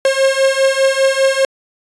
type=beating tone pair; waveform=45% pulse; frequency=535 / 540 Hz; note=C5 / C#5; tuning=+38 / -45 cents; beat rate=5 Hz; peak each=-14 dBFS; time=0.05-1.45 s; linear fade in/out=2 ms; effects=resampled to 22050 Hz